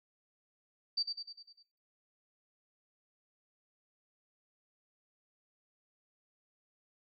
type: tone with echo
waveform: sine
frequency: 4638 Hz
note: D8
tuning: 22 cents flat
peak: -29 dBFS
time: 0.97-1.03 s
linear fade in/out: 10 ms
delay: 100 ms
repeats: 6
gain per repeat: -5 dB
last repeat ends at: 1.63 s
effects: noise-tail reverb RT60 0.5 s tail -17 dB re dry